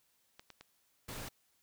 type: clicks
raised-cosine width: 0.2 ms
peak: -33 dBFS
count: 3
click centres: 0.395 / 0.503 / 0.61 s
type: noise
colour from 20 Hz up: pink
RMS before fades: -44 dBFS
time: 1.08-1.29 s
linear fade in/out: 10 ms
effects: white hiss -74 dBFS RMS until 1.62 s